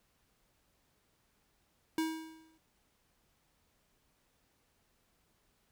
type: tone with exponential decay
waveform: square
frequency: 320 Hz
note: D#4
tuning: 49 cents sharp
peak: -29 dBFS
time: 1.98-2.58 s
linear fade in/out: 2 ms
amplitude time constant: 130 ms
effects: pink hiss -74 dBFS RMS until 5.71 s